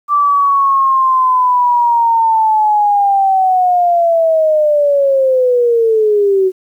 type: linear sweep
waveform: sine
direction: down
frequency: 1173 to 370 Hz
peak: -8 dBFS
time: 0.08-6.52 s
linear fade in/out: 50 ms
effects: 8-bit